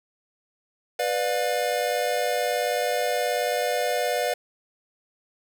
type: chord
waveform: square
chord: B diminished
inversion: none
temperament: just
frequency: 493.9 / 592.7 / 711.2 Hz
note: B4 / D5 / F5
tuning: 0 / +16 / +31 cents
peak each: -28 dBFS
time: 0.99-4.34 s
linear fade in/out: 5 ms
effects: 8-bit